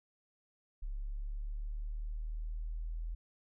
sine linear sweep, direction up, 34.69 to 41.2 Hz, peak -36 dBFS, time 0.82-3.15 s, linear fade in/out 10 ms, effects none

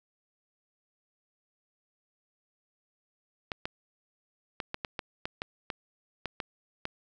clicks, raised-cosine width 0.3 ms, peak -17 dBFS, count 12, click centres 3.518 / 3.655 / 4.602 / 4.744 / 4.848 / 4.992 / 5.255 / 5.419 / 5.702 / 6.257 / 6.402 / 6.854 s, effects none

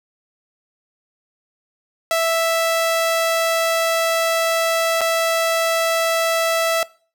sawtooth tone with dropouts, 659.3 Hz, E5, in tune, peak -12 dBFS, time 2.11-6.83 s, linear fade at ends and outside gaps 1 ms, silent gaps 5.009-5.014 s, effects noise-tail reverb RT60 0.4 s tail -21 dB re dry

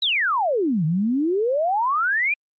sine exponential two-way sweep, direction down then up, 4010 to 149.9 to 2472 Hz, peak -18 dBFS, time 0.02-2.34 s, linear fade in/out 5 ms, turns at 0.85 s, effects Opus 32 kbps

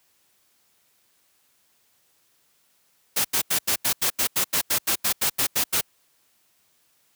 white noise bursts, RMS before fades -22 dBFS, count 16, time 3.16-5.812 s, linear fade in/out 10 ms, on 87 ms, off 84 ms, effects white hiss -65 dBFS RMS until 7.15 s + high-pass 60 Hz 12 dB/octave

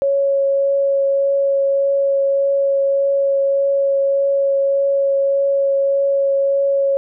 sine tone with vibrato, 553 Hz, C#5, 4 cents flat, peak -13 dBFS, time 0.02-6.97 s, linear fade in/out 0 ms, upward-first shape triangle, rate 1.7 Hz, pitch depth 9 cents each way, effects none

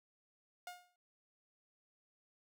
sawtooth tone with exponential decay, 715 Hz, F5, 41 cents sharp, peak -39 dBFS, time 0.67-0.96 s, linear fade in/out 2 ms, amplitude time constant 61 ms, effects none

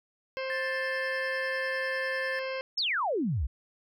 harmonic tone, 527 Hz, C5, 12 cents sharp, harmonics 1 / 2 / 3 / 4 / 5 / 6 / 8 / 9 / 10, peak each -33 / -41 / -42 / -41 / -43 / -48 / -52 / -52 / -51 dBFS, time 0.37-2.61 s, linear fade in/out 0 ms
triangle tone, 1760 Hz, A6, in tune, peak -30 dBFS, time 0.5-2.39 s, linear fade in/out 0 ms
sine exponential sweep, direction down, 5520 to 54.5 Hz, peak -26 dBFS, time 2.77-3.47 s, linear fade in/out 10 ms
effects none

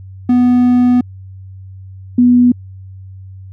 triangle / sine tone pair in turn, 246.9 / 245.2 Hz, B3 / B3, 0 / -12 cents, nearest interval unison, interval 12 cents, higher first, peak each -5 dBFS, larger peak neither, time 0.29-1.01 / 2.18-2.52 s, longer first, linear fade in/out 5 ms, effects added 95 Hz sine -30 dBFS peak until 3.52 s

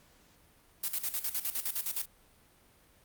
blue noise with tremolo, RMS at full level -32 dBFS, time 0.83-2.06 s, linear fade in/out 10 ms, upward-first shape square, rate 9.7 Hz, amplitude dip 75%, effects pink hiss -63 dBFS RMS until 3.04 s + Opus 48 kbps

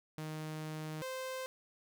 sawtooth tone pair in turn, 155.56 / 519.8 Hz, D#3 / C5, 0 / -11 cents, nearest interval octave + major sixth, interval 2089 cents, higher second, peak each -36 / -35 dBFS, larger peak second, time 0.18-1.02 / 1.02-1.46 s, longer first, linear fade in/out 0 ms, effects none

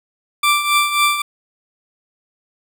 20% pulse tone with tremolo, 1174.7 Hz, D6, in tune, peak -6 dBFS, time 0.43-1.22 s, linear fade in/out 5 ms, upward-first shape triangle, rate 3.7 Hz, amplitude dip 70%, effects none

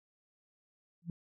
sine tone with exponential growth, 170 Hz, F3, 46 cents flat, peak -31 dBFS, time 1.02-1.1 s, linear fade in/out 2 ms, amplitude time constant 16 ms, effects none

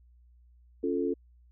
sine chord, Db augmented, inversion none, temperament equal, 277.2 / 349.2 / 440 Hz, Db4 / F4 / A4, 0 / 0 / 0 cents, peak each -31 dBFS, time 0.83-1.14 s, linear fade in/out 10 ms, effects added 60 Hz sine -56 dBFS peak until 1.51 s

